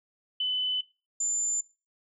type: tone pair in turn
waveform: sine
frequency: 3012 / 7139 Hz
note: F#7 / A8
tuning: +30 / +24 cents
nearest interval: octave + minor third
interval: 1494 cents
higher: second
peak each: -25 / -26 dBFS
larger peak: first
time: 0.4-0.81 / 1.2-1.61 s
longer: neither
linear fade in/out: 5 ms
effects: noise-tail reverb RT60 0.3 s tail -19 dB re dry